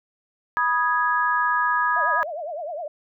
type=chord; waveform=sine; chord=G# minor; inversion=first; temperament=equal with one note detuned; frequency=979.8 / 1244.5 / 1661.2 Hz; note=B5 / D#6 / G#6; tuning=-14 / 0 / 0 cents; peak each=-23 dBFS; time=0.57-2.23 s; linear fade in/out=0 ms
type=tone with vibrato; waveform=sine; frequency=643 Hz; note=E5; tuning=43 cents flat; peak=-28 dBFS; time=1.96-2.88 s; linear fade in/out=5 ms; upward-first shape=triangle; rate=9.8 Hz; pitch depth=230 cents each way
effects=none